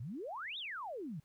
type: exponential two-way sweep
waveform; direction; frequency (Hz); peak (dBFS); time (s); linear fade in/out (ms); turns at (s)
sine; up then down; 103.83 to 3842 to 136.8; -40; 0-1.2; 5; 0.58
effects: pink hiss -75 dBFS RMS until 1.24 s